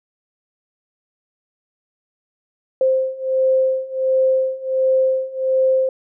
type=beating tone pair; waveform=sine; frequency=523 / 524.4 Hz; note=C5 / C5; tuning=-1 / +4 cents; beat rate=1.4 Hz; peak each=-19 / -17 dBFS; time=2.81-5.89 s; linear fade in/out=2 ms; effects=none